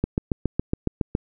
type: click train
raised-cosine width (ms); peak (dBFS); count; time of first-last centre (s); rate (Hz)
3; -8; 9; 0.04-1.151; 7.2
effects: none